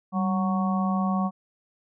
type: harmonic tone with a mistuned harmonic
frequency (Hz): 185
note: F#3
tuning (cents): 0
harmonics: 1 / 3 / 4 / 5 / 6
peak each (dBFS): -23 / -38 / -31 / -38 / -31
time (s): 0.12-1.31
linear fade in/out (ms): 50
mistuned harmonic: 1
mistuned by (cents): +72
effects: none